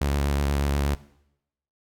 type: tone with vibrato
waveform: sawtooth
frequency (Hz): 70.8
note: C#2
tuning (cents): +37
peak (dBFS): -18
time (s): 0.01-0.95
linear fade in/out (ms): 5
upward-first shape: sine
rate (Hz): 8.2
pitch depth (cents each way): 28
effects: noise-tail reverb RT60 0.8 s tail -19 dB re dry